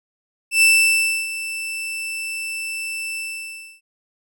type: tone with ADSR envelope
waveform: 40% pulse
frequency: 2658 Hz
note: E7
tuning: 14 cents sharp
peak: -9 dBFS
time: 0.51-3.81 s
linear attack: 110 ms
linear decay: 650 ms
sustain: -15 dB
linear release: 640 ms
effects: none